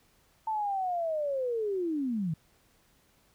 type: linear sweep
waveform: sine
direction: down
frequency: 892 to 149.3 Hz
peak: -28 dBFS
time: 0.47-2.34 s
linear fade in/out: 5 ms
effects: pink hiss -66 dBFS RMS until 3.34 s